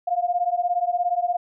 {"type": "beating tone pair", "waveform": "sine", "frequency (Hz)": [698.5, 715.5], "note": ["F5", "F5"], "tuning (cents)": [0, 42], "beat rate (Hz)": 17, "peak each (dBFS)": -23, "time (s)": [0.07, 1.37], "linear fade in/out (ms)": 10, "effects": []}